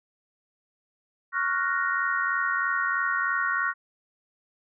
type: chord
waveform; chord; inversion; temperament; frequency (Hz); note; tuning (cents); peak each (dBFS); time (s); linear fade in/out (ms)
sine; Gb major seventh; second; equal; 1108.7 / 1396.9 / 1480 / 1864.7; Db6 / F6 / Gb6 / Bb6; 0 / 0 / 0 / 0; -29; 1.32-3.74; 50
effects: none